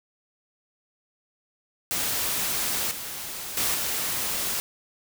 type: noise with level steps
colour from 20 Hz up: white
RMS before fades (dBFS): -27 / -35 / -25 / -28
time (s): 1.91-4.6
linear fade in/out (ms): 0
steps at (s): 2.91 / 3.57 / 3.74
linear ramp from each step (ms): 2
effects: none